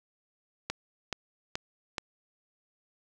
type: click train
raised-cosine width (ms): 0.2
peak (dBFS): -14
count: 4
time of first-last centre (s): 0.7-1.982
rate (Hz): 2.34
effects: none